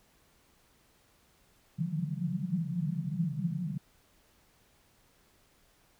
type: band-pass noise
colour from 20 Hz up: white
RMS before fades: -33 dBFS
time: 1.78-3.78 s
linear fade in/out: 10 ms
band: 140 to 190 Hz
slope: 96 dB/octave
effects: pink hiss -66 dBFS RMS until 5.99 s